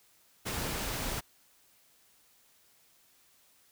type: noise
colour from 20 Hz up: pink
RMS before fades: -35 dBFS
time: 0.45-1.21 s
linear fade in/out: 20 ms
effects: white hiss -65 dBFS RMS until 3.71 s